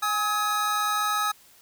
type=tone cluster; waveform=square; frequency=826 / 1273 / 1679 Hz; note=G#5 / D#6 / G#6; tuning=-10 / +39 / +18 cents; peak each=-32 / -25 / -34 dBFS; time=0.02-1.32 s; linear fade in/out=10 ms; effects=white hiss -55 dBFS RMS until 1.61 s